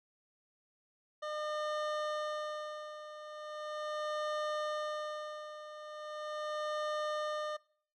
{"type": "tone with tremolo", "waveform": "25% pulse", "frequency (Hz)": 606, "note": "D#5", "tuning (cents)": -46, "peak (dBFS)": -30, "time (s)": [1.22, 7.57], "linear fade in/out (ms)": 10, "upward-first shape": "sine", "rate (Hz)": 0.39, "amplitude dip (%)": 75, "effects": ["noise-tail reverb RT60 0.5 s tail -21 dB re dry", "low-pass 4000 Hz 12 dB/octave"]}